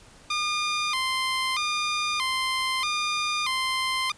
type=tone with vibrato; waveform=15% pulse; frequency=1124 Hz; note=C#6; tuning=24 cents sharp; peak=-18 dBFS; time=0.3-4.12 s; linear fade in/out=5 ms; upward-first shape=square; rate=0.79 Hz; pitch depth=130 cents each way; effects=pink hiss -52 dBFS RMS until 4.17 s + resampled to 22050 Hz